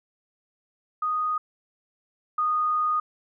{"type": "tone pair in turn", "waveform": "sine", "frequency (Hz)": [1241, 1234.4], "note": ["D#6", "D#6"], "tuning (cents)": [-5, -14], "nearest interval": "unison", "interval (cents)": 9, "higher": "first", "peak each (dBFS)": [-23, -21], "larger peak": "second", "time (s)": [[1.02, 1.38], [2.38, 3]], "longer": "second", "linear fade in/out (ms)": 5, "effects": []}